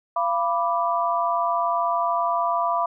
sine chord, B diminished, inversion second, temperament equal with one note detuned, 686.1 / 987.8 / 1174.7 Hz, F5 / B5 / D6, -31 / 0 / 0 cents, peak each -24 / -24 / -25 dBFS, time 0.16-2.86 s, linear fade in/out 5 ms, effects none

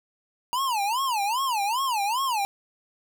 square tone with vibrato, 932 Hz, A#5, 1 cent flat, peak -24 dBFS, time 0.53-2.45 s, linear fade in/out 0 ms, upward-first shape sine, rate 2.5 Hz, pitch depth 280 cents each way, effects none

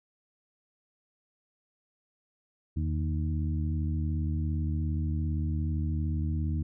harmonic tone with a mistuned harmonic, 77.4 Hz, D#2, 9 cents flat, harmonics 1 / 2 / 3 / 4, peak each -28 / -34 / -38 / -40 dBFS, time 2.76-6.63 s, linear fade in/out 10 ms, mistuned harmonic 1, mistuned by +100 cents, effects none

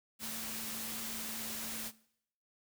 sine tone in noise, 223 Hz, A3, 23 cents sharp, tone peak -49 dBFS, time 0.19-1.92 s, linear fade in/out 50 ms, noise white, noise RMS -41 dBFS, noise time 0.19-1.92 s, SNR -11 dB, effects noise-tail reverb RT60 0.7 s tail -20 dB re dry

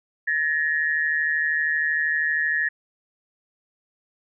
sine tone pair together, 1717.2 / 1870 Hz, A6 / A#6, -43 / +5 cents, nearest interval minor second, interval 148 cents, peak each -23 dBFS, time 0.27-2.69 s, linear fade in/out 10 ms, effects none

